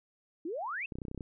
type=exponential sweep; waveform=sine; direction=up; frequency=300 to 2748 Hz; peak=-34 dBFS; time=0.45-0.86 s; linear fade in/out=5 ms
type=clicks; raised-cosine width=3 ms; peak=-27 dBFS; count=10; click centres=0.922 / 0.955 / 0.986 / 1.018 / 1.052 / 1.083 / 1.114 / 1.147 / 1.177 / 1.208 s
effects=none